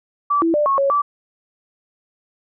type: tone with pitch steps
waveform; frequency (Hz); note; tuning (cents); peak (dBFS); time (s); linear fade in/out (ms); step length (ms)
sine; 1157 / 331.1 / 594 / 1096 / 553 / 1159; D6 / E4 / D5 / C#6 / C#5 / D6; -26 / +8 / +20 / -20 / -4 / -23; -14; 0.3-1.02; 10; 120
effects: none